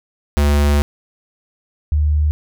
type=tone pair in turn; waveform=square / sine; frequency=72.5 / 75.13 Hz; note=D2 / D2; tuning=-22 / +40 cents; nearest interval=minor second; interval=62 cents; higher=second; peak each=-12 dBFS; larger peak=neither; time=0.37-0.82 / 1.92-2.31 s; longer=first; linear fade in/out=0 ms; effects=none